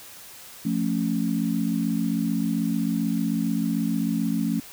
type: chord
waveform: sine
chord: F augmented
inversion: none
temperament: equal with one note detuned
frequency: 174.61 / 221.4 / 277.2 Hz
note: F3 / A3 / C#4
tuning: 0 / +11 / 0 cents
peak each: -27 / -25 / -27 dBFS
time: 0.65-4.6 s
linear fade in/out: 5 ms
effects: white hiss -44 dBFS RMS until 4.72 s